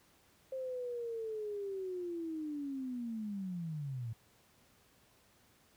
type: linear sweep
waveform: sine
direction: down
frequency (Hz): 530 to 109.6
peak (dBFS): -37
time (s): 0.52-4.13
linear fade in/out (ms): 5
effects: pink hiss -67 dBFS RMS until 5.76 s + high-pass 60 Hz 12 dB/octave